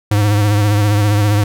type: tone with vibrato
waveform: square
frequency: 103.83 Hz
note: G#2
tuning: in tune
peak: -11 dBFS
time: 0.11-1.44 s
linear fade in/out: 5 ms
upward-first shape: triangle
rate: 15 Hz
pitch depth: 55 cents each way
effects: none